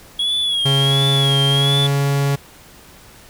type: tone with vibrato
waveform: triangle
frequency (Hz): 3322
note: G#7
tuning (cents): 0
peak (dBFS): -15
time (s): 0.19-1.87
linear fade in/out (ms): 5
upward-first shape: sine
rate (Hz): 1.4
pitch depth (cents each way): 75
type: tone with pitch glide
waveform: 45% pulse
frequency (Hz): 137.7 to 140.27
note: C#3 to C#3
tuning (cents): -11 to +21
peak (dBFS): -15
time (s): 0.65-2.36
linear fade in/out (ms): 10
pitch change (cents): +32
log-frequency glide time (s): 1.26-1.79
effects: pink hiss -44 dBFS RMS until 3.29 s